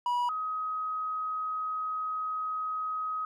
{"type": "tone pair in turn", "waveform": ["triangle", "sine"], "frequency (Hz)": [972, 1263.4], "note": ["B5", "D#6"], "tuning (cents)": [-28, 26], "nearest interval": "perfect fourth", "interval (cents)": 454, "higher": "second", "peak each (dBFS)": [-24, -30], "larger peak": "first", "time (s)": [[0.06, 0.29], [0.29, 3.25]], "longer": "second", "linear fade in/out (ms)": 2, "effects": []}